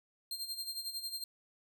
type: tone with tremolo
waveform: sawtooth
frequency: 4186 Hz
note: C8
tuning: in tune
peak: -33 dBFS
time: 0.31-1.24 s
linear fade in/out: 2 ms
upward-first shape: sine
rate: 11 Hz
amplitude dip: 70%
effects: none